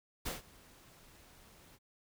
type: noise with ADSR envelope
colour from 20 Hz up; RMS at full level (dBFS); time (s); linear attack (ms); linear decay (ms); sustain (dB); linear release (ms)
pink; -37; 0.25-1.79; 15; 150; -23; 45
effects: none